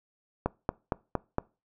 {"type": "click train", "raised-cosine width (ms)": 1, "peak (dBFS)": -12, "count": 5, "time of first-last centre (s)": [0.46, 1.384], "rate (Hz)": 4.33, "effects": ["noise-tail reverb RT60 0.3 s tail -23 dB re dry"]}